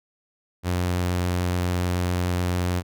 sawtooth tone, 89.3 Hz, F2, 39 cents sharp, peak -18 dBFS, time 0.63-2.83 s, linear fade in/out 50 ms, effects none

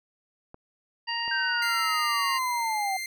clicks, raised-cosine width 1 ms, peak -30 dBFS, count 2, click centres 0.544 / 1.279 s
harmonic tone, 935 Hz, A#5, 5 cents sharp, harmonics 1 / 2 / 3 / 5, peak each -33 / -33 / -33 / -33 dBFS, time 1.07-2.39 s, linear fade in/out 20 ms
sine linear sweep, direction down, 1584 to 750 Hz, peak -26 dBFS, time 1.31-2.97 s, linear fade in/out 5 ms
sawtooth tone with pitch glide, 2075 to 2093 Hz, C7 to C7, -15 to 0 cents, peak -28 dBFS, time 1.62-3.06 s, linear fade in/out 2 ms, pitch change +15 cents, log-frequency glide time 2.46-2.71 s
effects none

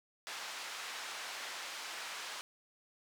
pink band-pass noise, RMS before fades -44 dBFS, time 0.27-2.41 s, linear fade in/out 0 ms, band 1000 to 6500 Hz, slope 12 dB/octave, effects none

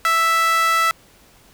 sawtooth tone with high-pass filter, 659.3 Hz, E5, in tune, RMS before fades -17 dBFS, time 0.05-0.91 s, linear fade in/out 0 ms, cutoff 1500 Hz, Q 6.8, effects pink hiss -51 dBFS RMS until 1.53 s

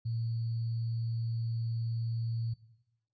sine tone with sample-and-hold, 114.9 Hz, A#2, 25 cents flat, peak -31 dBFS, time 0.05-2.54 s, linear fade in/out 10 ms, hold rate 4410 Hz, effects noise-tail reverb RT60 0.9 s tail -17 dB re dry + resampled to 16000 Hz

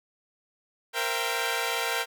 10% pulse chord, C dominant seventh, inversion third, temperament equal with one note detuned, 466.2 / 523.3 / 676.6 / 784 Hz, Bb4 / C5 / E5 / G5, 0 / 0 / +45 / 0 cents, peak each -22 / -26 / -25 / -24 dBFS, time 0.93-2.06 s, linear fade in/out 50 ms, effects none

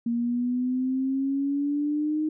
sine exponential sweep, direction up, 233.1 to 311 Hz, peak -23 dBFS, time 0.06-2.29 s, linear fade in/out 5 ms, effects none

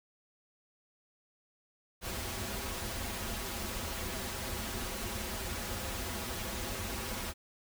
pink noise with comb filter, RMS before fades -38 dBFS, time 2.01-7.34 s, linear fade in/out 50 ms, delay 6.7 ms, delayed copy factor -0.8, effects none

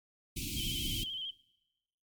pink band-stop noise, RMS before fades -37 dBFS, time 0.36-1.04 s, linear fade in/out 10 ms, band 350 to 2300 Hz, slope 96 dB/octave
sine tone with vibrato, 3136 Hz, G7, in tune, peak -36 dBFS, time 0.56-1.31 s, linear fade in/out 10 ms, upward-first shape square, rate 13 Hz, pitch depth 46 cents each way
effects noise-tail reverb RT60 1.0 s tail -21 dB re dry + MP3 96 kbps

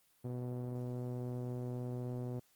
sawtooth tone with low-pass filter, 123.8 Hz, B2, 5 cents sharp, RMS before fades -40 dBFS, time 0.24-2.4 s, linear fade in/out 10 ms, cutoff 530 Hz, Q 1.1, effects white hiss -71 dBFS RMS until 2.55 s + Opus 24 kbps

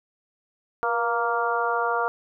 harmonic tone with a mistuned harmonic, 233.1 Hz, A#3, in tune, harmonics 2 / 3 / 4 / 5 / 6, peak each -28 / -28 / -28 / -28 / -28 dBFS, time 0.83-2.08 s, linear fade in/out 0 ms, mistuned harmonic 2, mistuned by +36 cents, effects none

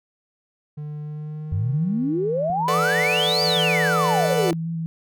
triangle tone with pitch glide, 149.7 to 165.15 Hz, D3 to E3, +33 to +4 cents, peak -27 dBFS, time 0.77-3.57 s, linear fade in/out 10 ms, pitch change +171 cents, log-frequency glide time 0.99-2.77 s
sine exponential two-way sweep, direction up then down, 88.5 to 4847 to 318.8 Hz, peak -20 dBFS, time 1.52-4.53 s, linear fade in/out 0 ms, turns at 3.43 s
sine tone with vibrato, 164.81 Hz, E3, in tune, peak -24 dBFS, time 2.5-4.86 s, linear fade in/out 0 ms, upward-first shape square, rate 5.1 Hz, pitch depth 15 cents each way
40% pulse chord, B minor seventh, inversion third, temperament equal, 440 / 493.9 / 587.3 / 740 Hz, A4 / B4 / D5 / F#5, 0 / 0 / 0 / 0 cents, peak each -26 dBFS, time 2.68-4.51 s, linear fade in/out 2 ms
effects none

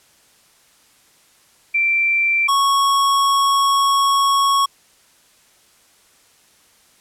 sine / square tone pair in turn, 2349 / 1105.8 Hz, D7 / C#6, 0 / -5 cents, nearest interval octave + minor second, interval 1305 cents, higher first, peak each -14 dBFS, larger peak neither, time 1.74-2.48 / 2.48-4.66 s, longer second, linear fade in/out 10 ms, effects white hiss -54 dBFS RMS until 7 s + low-pass 11000 Hz 12 dB/octave

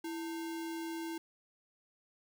sine tone with sample-and-hold, 329.6 Hz, E4, in tune, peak -37 dBFS, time 0.04-1.18 s, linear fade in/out 5 ms, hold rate 1225 Hz, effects none

